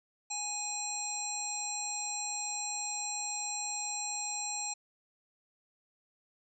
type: harmonic tone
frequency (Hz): 830.6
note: G#5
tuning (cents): 0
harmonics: 1 / 3 / 5 / 7 / 9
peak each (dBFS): -42 / -45 / -44 / -44 / -36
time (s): 0.3-4.74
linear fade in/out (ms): 10
effects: none